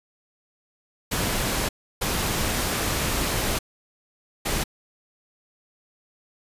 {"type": "noise bursts at uneven times", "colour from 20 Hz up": "pink", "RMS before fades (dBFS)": -25, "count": 3, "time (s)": [[1.11, 1.69], [2.01, 3.59], [4.45, 4.64]], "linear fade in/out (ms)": 10, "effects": ["resampled to 32000 Hz"]}